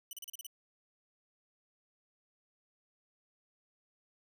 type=tone bursts; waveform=10% pulse; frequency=2979 Hz; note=F#7; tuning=11 cents sharp; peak=-34 dBFS; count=7; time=0.11-0.467 s; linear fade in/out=2 ms; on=21 ms; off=35 ms; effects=none